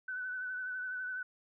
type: tone with vibrato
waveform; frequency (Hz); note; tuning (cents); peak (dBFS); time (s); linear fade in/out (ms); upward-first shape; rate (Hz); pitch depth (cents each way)
sine; 1502; F#6; +26; -36; 0.08-1.23; 5; sine; 12; 31
effects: none